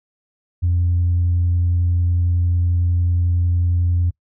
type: tone with vibrato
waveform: sine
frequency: 87.31 Hz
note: F2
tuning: in tune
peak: -13 dBFS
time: 0.62-4.11 s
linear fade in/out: 20 ms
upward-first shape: sine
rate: 11 Hz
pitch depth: 8 cents each way
effects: noise-tail reverb RT60 0.1 s tail -24 dB re dry + tanh soft clip ceiling -11 dBFS